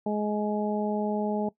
harmonic tone, 210 Hz, G#3, 19 cents sharp, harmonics 1 / 2 / 3 / 4, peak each -28 / -31 / -33 / -34 dBFS, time 0.06-1.49 s, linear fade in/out 5 ms, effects noise-tail reverb RT60 0.1 s tail -19 dB re dry

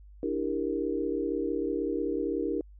sine chord, E half-diminished seventh, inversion third, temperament equal with one note detuned, 293.7 / 329.6 / 395.6 / 466.2 Hz, D4 / E4 / G4 / Bb4, 0 / 0 / +16 / 0 cents, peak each -33 dBFS, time 0.23-2.61 s, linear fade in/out 2 ms, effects added 50 Hz sine -48 dBFS peak until 2.79 s

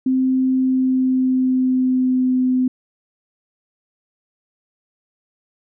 sine tone with pitch glide, 260 to 255.1 Hz, C4 to C4, -11 to -44 cents, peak -14 dBFS, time 0.06-2.68 s, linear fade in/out 5 ms, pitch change -33 cents, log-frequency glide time 0.55-2.38 s, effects none

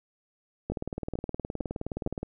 two click trains, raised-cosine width 2 ms, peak -17 / -19 dBFS, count 4 / 30, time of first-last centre 0.7-2.064 / 0.72-2.23 s, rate 2.2 / 19.2 Hz, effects none

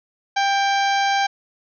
harmonic tone with a mistuned harmonic, 793 Hz, G5, 20 cents sharp, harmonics 1 / 2 / 3 / 4 / 5 / 6 / 7 / 8, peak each -18 / -24 / -28 / -30 / -32 / -34 / -35 / -36 dBFS, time 0.36-1.27 s, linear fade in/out 10 ms, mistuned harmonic 3, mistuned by -36 cents, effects none

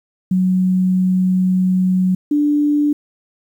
sine tone pair in turn, 185 / 294 Hz, F#3 / D4, 0 / +2 cents, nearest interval minor sixth, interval 802 cents, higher second, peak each -12 dBFS, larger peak neither, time 0.31-2.15 / 2.31-2.93 s, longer first, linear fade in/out 5 ms, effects 8-bit

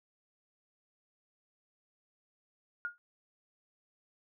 sine tone with exponential decay, 1428 Hz, F6, 38 cents sharp, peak -30 dBFS, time 2.85-2.98 s, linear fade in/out 0 ms, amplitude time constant 27 ms, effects none

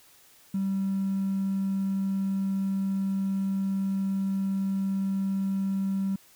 triangle tone with hard clipping, 194.1 Hz, G3, 17 cents flat, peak -25 dBFS, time 0.54-6.16 s, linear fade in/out 5 ms, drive 3 dB, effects white hiss -57 dBFS RMS until 6.35 s

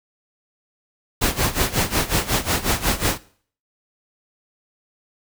pink noise with tremolo, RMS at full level -18 dBFS, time 1.21-3.18 s, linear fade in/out 10 ms, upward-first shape sine, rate 5.5 Hz, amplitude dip 85%, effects noise-tail reverb RT60 0.5 s tail -19 dB re dry

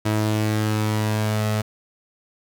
sawtooth tone pair together, 107.55 / 322.3 Hz, A2 / E4, -39 / -39 cents, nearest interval octave + perfect fifth, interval 1900 cents, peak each -16 / -26 dBFS, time 0.05-1.62 s, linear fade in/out 10 ms, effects none

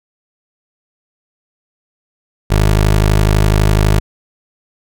20% pulse tone, 52 Hz, G#1, 3 cents sharp, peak -4 dBFS, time 2.5-4 s, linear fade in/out 10 ms, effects none

